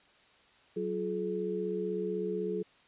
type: tone cluster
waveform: sine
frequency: 185.9 / 349.8 / 425.8 Hz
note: F#3 / F4 / G#4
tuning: +8 / +3 / +43 cents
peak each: -37 / -37 / -33 dBFS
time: 0.76-2.63 s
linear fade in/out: 10 ms
effects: white hiss -62 dBFS RMS until 2.87 s + resampled to 8000 Hz